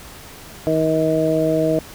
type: harmonic tone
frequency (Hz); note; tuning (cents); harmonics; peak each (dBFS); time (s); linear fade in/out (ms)
158.5; D#3; +32; 1 / 2 / 3 / 4; -24 / -20 / -21 / -19; 0.67-1.79; 0
effects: pink hiss -39 dBFS RMS until 1.94 s